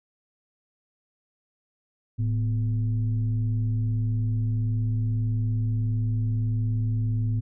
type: tone with frequency modulation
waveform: sine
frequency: 110.3 Hz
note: A2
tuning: 5 cents sharp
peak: -22 dBFS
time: 2.18-7.41 s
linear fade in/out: 20 ms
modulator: 139 Hz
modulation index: 0.42
effects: none